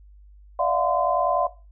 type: tone cluster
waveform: sine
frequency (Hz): 586 / 667 / 717 / 1029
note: D5 / E5 / F5 / C6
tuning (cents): -4 / +20 / +45 / -29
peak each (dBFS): -25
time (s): 0.59-1.47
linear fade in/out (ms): 5
effects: noise-tail reverb RT60 0.3 s tail -17 dB re dry + added 50 Hz sine -46 dBFS peak until 1.71 s